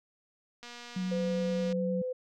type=click train; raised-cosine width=0.2 ms; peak=-29 dBFS; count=264; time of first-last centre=0.63-1.726 s; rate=240 Hz
type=tone with vibrato; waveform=sine; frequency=185 Hz; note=F#3; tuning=in tune; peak=-30 dBFS; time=0.96-2.02 s; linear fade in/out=5 ms; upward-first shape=sine; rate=9.7 Hz; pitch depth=13 cents each way
type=tone; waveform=sine; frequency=508 Hz; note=B4; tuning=49 cents sharp; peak=-31 dBFS; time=1.11-2.13 s; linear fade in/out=10 ms
effects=none